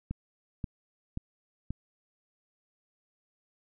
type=click train; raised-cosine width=5 ms; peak=-21 dBFS; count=4; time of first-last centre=0.11-1.706 s; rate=1.88 Hz; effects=none